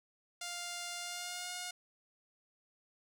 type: tone with pitch glide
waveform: 5% pulse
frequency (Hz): 701 to 717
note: F5 to F5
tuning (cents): +6 to +45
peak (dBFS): -28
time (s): 0.41-1.71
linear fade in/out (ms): 5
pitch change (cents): +39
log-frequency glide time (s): 0.98-1.53
effects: none